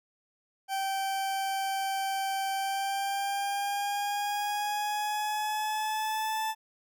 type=tone with pitch glide; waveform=40% pulse; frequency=777 to 877.2 Hz; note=G5 to A5; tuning=-16 to -6 cents; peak=-28 dBFS; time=0.68-6.55 s; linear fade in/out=50 ms; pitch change=+210 cents; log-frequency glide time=2.54-6.43 s; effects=none